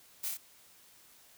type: noise with echo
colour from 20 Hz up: blue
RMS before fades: -36 dBFS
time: 0.23-0.29 s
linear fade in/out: 10 ms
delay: 28 ms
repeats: 3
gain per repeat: -2 dB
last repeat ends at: 0.374 s
effects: white hiss -60 dBFS RMS until 1.37 s